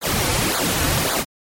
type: noise with flanger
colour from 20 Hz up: pink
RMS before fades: -20 dBFS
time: 0.01-1.25 s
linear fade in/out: 50 ms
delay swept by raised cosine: 0.35 to 5.05 ms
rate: 1.8 Hz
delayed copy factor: -0.9
effects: MP3 64 kbps